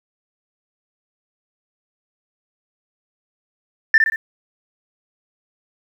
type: tone with echo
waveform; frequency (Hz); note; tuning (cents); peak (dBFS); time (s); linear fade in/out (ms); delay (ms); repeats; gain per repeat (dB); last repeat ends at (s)
sine; 1781; A6; +21; -6; 3.94-3.98; 2; 60; 3; -5; 4.16
effects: tanh soft clip ceiling -5 dBFS + 8-bit

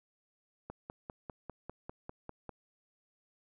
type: click train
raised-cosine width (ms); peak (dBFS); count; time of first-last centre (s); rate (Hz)
1; -28; 10; 0.7-2.493; 5.02
effects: none

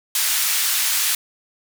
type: band-pass noise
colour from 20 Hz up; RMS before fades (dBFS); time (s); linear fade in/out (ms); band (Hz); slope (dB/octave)
white; -20; 0.15-1.15; 2; 1500 to 16000; 12
effects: none

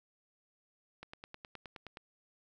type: click train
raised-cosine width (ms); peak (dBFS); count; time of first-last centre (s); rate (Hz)
0.3; -30; 10; 1.03-1.971; 9.56
effects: 12-bit

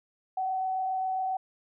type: tone with frequency modulation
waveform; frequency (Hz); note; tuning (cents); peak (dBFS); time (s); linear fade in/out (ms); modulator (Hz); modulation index
sine; 755; F#5; +35; -27; 0.37-1.37; 5; 27.4; 0.32
effects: none

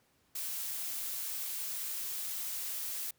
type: noise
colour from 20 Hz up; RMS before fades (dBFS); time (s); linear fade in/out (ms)
blue; -38; 0.35-3.11; 5
effects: pink hiss -71 dBFS RMS until 3.18 s + high-pass 60 Hz 12 dB/octave

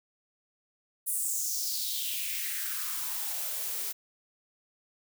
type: noise with high-pass filter sweep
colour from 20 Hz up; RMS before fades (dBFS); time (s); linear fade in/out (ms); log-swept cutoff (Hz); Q
blue; -33; 1.06-3.93; 20; 10000 to 350; 3.6
effects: none

